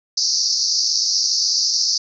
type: band-pass noise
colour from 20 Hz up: pink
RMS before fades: -19 dBFS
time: 0.17-1.98 s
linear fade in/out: 5 ms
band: 4500 to 6000 Hz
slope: 96 dB/octave
effects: none